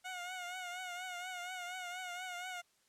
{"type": "tone with vibrato", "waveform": "15% pulse", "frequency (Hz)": 724, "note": "F#5", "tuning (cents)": -38, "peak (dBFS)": -35, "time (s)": [0.04, 2.62], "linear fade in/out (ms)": 20, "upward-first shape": "triangle", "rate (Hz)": 4.2, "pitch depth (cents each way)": 65, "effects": ["white hiss -73 dBFS RMS until 2.88 s", "low-pass 10000 Hz 12 dB/octave"]}